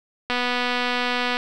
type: click train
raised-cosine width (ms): 0.3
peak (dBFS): -8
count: 264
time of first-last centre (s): 0.3-1.369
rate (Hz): 246
effects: none